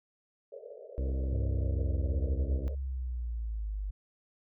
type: band-pass noise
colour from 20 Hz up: white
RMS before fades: -47 dBFS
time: 0.52-2.75 s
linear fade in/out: 5 ms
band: 420 to 610 Hz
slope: 96 dB/octave
type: harmonic tone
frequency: 65.8 Hz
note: C2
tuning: 10 cents sharp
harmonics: 1 / 2 / 3 / 4 / 5 / 6 / 7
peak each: -29 / -43 / -49 / -45 / -46 / -53 / -49 dBFS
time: 0.98-2.68 s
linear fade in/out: 0 ms
type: exponential sweep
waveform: sine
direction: down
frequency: 104.1 to 48.62 Hz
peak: -32 dBFS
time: 1.32-3.91 s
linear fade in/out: 10 ms
effects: none